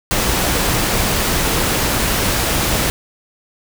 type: noise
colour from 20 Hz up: pink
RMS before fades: -17 dBFS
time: 0.11-2.9 s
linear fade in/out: 0 ms
effects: none